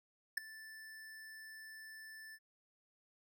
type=tone with ADSR envelope; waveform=square; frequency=1760 Hz; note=A6; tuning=in tune; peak=-30 dBFS; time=0.37-2.39 s; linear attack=7 ms; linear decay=6 ms; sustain=-21 dB; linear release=51 ms; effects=none